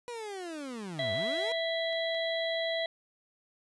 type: linear two-way sweep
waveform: 30% pulse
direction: down then up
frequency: 491 to 92.5 to 491 Hz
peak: -35 dBFS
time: 0.08-1.52 s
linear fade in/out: 0 ms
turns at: 1.13 s
type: harmonic tone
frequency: 659.3 Hz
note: E5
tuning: in tune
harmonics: 1 / 3 / 5 / 6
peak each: -31 / -36 / -38 / -39 dBFS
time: 0.99-2.86 s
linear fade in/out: 2 ms
type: clicks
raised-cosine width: 0.2 ms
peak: -36 dBFS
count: 3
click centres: 1.155 / 1.929 / 2.147 s
effects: resampled to 24000 Hz + 11-bit